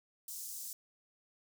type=high-pass noise; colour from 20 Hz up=pink; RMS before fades=-44 dBFS; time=0.28-0.73 s; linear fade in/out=2 ms; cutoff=6100 Hz; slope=24 dB/octave; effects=none